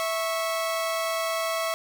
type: tone pair together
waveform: sawtooth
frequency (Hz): 656 / 1103.3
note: E5 / C#6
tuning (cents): -9 / -9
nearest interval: major sixth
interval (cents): 900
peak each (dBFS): -23 / -27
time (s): 0-1.74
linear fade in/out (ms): 0
effects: none